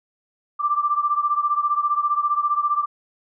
sine beating tone pair, 1174.7 / 1189.7 Hz, D6 / D6, 0 / +22 cents, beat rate 15 Hz, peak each -20 / -23 dBFS, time 0.59-2.86 s, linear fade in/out 20 ms, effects none

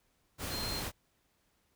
sine tone in noise, 4186 Hz, C8, in tune, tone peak -38 dBFS, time 0.49-0.83 s, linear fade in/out 50 ms, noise pink, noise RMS -38 dBFS, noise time 0.38-0.92 s, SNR -3 dB, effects pink hiss -74 dBFS RMS until 1.75 s

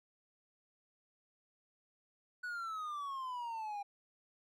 triangle exponential sweep, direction down, 1486 to 799 Hz, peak -37 dBFS, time 2.43-3.83 s, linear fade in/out 10 ms, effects none

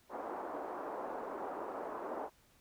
white band-pass noise, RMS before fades -42 dBFS, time 0.09-2.3 s, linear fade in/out 50 ms, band 290 to 1000 Hz, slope 24 dB/octave, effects pink hiss -68 dBFS RMS until 2.6 s

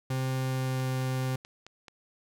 40% pulse tone with pitch glide, 130.81 to 129.91 Hz, C3 to C3, 0 to -12 cents, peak -27 dBFS, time 0.1-1.36 s, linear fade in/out 5 ms, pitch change -12 cents, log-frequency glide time 0.33-0.92 s
click train, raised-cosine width 0.2 ms, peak -29 dBFS, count 6, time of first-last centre 0.8-1.882 s, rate 4.62 Hz
effects none

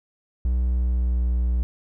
triangle tone with pitch glide, 61.74 to 60.68 Hz, B1 to B1, 0 to -30 cents, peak -17 dBFS, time 0.45-1.63 s, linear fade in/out 0 ms, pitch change -30 cents, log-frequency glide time 0.66-1.28 s, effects none

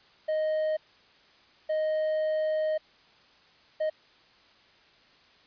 triangle tone bursts at uneven times, 622.3 Hz, D#5, in tune, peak -23 dBFS, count 3, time 0.28-0.77 / 1.69-2.78 / 3.8-3.9 s, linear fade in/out 10 ms, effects white hiss -59 dBFS RMS until 5.46 s + resampled to 11025 Hz

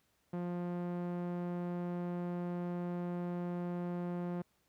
sawtooth tone with low-pass filter, 175.8 Hz, F3, 12 cents sharp, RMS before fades -38 dBFS, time 0.33-4.42 s, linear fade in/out 5 ms, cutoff 1100 Hz, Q 0.53, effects pink hiss -75 dBFS RMS until 4.68 s + high-pass 60 Hz 12 dB/octave

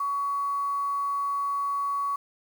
sine tone with quantisation, 1125 Hz, C#6, 25 cents sharp, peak -25 dBFS, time 0-2.16 s, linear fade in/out 5 ms, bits 8, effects none

